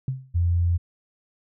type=tone with exponential decay; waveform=sine; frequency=131.4 Hz; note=C3; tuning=8 cents sharp; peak=-20 dBFS; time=0.08-0.35 s; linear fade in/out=2 ms; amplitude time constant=58 ms
type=tone; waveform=sine; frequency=86.4 Hz; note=F2; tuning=18 cents flat; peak=-18 dBFS; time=0.34-0.78 s; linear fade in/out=20 ms
effects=none